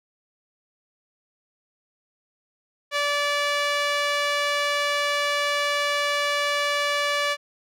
sawtooth tone with band-pass filter, 579 Hz, D5, 25 cents flat, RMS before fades -24 dBFS, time 2.91-7.37 s, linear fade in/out 50 ms, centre 2400 Hz, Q 0.76, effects none

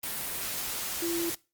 sine tone in noise, 338.7 Hz, E4, 47 cents sharp, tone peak -29 dBFS, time 1.02-1.3 s, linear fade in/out 5 ms, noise white, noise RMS -34 dBFS, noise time 0.03-1.35 s, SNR +2 dB, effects noise-tail reverb RT60 0.3 s tail -22 dB re dry + Opus 32 kbps

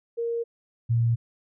sine tone pair in turn, 466.2 / 116.55 Hz, A#4 / A#2, 0 / 0 cents, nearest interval 2 octaves, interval 2400 cents, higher first, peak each -25 / -19 dBFS, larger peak second, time 0.17-0.44 / 0.89-1.16 s, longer neither, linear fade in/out 20 ms, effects none

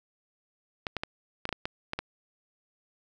clicks, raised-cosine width 0.3 ms, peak -15 dBFS, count 9, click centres 0.868 / 0.967 / 1.035 / 1.454 / 1.491 / 1.527 / 1.655 / 1.934 / 1.99 s, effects none

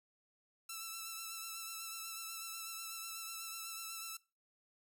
5% pulse tone with vibrato, 1328 Hz, E6, 12 cents sharp, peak -32 dBFS, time 0.69-4.17 s, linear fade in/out 5 ms, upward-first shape sine, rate 8.1 Hz, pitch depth 24 cents each way, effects noise-tail reverb RT60 0.3 s tail -22 dB re dry

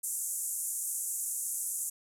white band-pass noise, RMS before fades -35 dBFS, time 0.03-1.9 s, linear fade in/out 10 ms, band 6900 to 12000 Hz, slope 48 dB/octave, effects none

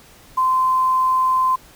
sine tone with quantisation, 1034 Hz, C6, 21 cents flat, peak -14 dBFS, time 0.37-1.56 s, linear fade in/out 10 ms, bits 7, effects pink hiss -47 dBFS RMS until 1.75 s

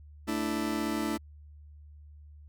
40% pulse chord, A suspended fourth, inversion none, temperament just, 220 / 293.3 / 330 Hz, A3 / D4 / E4, 0 / -2 / +2 cents, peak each -33 dBFS, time 0.27-1.18 s, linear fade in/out 20 ms, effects added 74 Hz sine -48 dBFS peak until 2.48 s

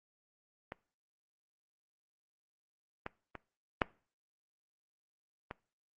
clicks, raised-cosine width 0.5 ms, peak -26 / -23 / -28 / -11 / -26 dBFS, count 5, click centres 0.721 / 3.064 / 3.353 / 3.818 / 5.511 s, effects noise-tail reverb RT60 0.4 s tail -22 dB re dry + Opus 32 kbps

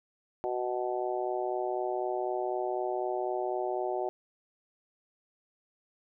harmonic tone, 124 Hz, B2, 7 cents sharp, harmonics 3 / 4 / 5 / 6 / 7, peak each -33 / -41 / -35 / -35 / -40 dBFS, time 0.44-4.09 s, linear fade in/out 0 ms, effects none

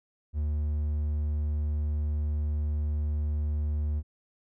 triangle tone, 75 Hz, D2, 37 cents sharp, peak -24 dBFS, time 0.33-4.03 s, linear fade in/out 50 ms, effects none

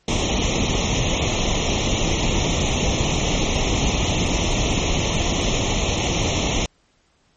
pink noise with comb filter, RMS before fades -20 dBFS, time 0.08-6.66 s, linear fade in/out 2 ms, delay 0.32 ms, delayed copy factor +1, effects pink hiss -62 dBFS RMS until 7.36 s + MP3 32 kbps

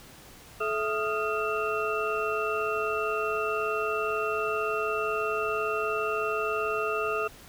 sine tone cluster, 432 / 662 / 1242 / 1395 / 2699 Hz, A4 / E5 / D#6 / F6 / E7, -32 / +7 / -3 / -2 / +40 cents, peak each -30 / -35 / -31 / -35 / -35 dBFS, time 0.6-7.28 s, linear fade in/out 10 ms, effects pink hiss -50 dBFS RMS until 7.48 s

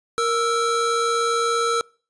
square tone pair together, 466.2 / 1318.6 Hz, A#4 / E6, 0 / 0 cents, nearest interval octave + tritone, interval 1800 cents, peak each -23 / -22 dBFS, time 0.18-1.81 s, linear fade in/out 0 ms, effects noise-tail reverb RT60 0.4 s tail -26 dB re dry + resampled to 22050 Hz

